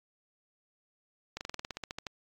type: slowing click train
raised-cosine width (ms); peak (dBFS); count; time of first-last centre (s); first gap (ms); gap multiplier
0.2; -20; 13; 1.37-2.068; 39; 1.07
effects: AAC 48 kbps